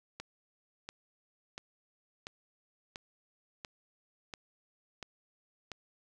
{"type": "click train", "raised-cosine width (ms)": 0.2, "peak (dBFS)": -24, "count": 9, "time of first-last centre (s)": [0.2, 5.717], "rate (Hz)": 1.45, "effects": []}